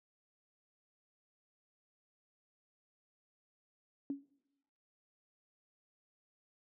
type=tone with exponential decay; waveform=sine; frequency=279 Hz; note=C#4; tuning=11 cents sharp; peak=-31 dBFS; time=4.1-4.27 s; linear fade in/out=1 ms; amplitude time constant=35 ms; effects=noise-tail reverb RT60 1.0 s tail -24 dB re dry + high-pass 150 Hz 12 dB/octave